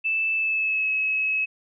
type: tone with pitch glide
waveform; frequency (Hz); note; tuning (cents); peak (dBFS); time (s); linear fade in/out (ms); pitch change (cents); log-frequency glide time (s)
sine; 2637 to 2572; E7 to E7; 0 to -43; -21; 0.04-1.46; 20; -43; 0.34-0.9
effects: none